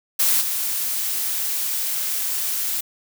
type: noise with level steps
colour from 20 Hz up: blue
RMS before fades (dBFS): -18 / -24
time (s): 0.19-2.81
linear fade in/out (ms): 10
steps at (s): 0.4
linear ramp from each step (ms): 20
effects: none